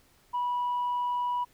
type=tone; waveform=sine; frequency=978 Hz; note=B5; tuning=17 cents flat; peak=-25 dBFS; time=0.33-1.45 s; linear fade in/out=20 ms; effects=tanh soft clip ceiling -24 dBFS + pink hiss -63 dBFS RMS until 1.53 s